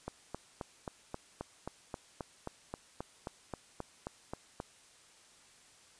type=click train; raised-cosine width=1 ms; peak=-24 dBFS; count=18; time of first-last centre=0.08-4.601 s; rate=3.76 Hz; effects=white hiss -61 dBFS RMS until 5.99 s + resampled to 22050 Hz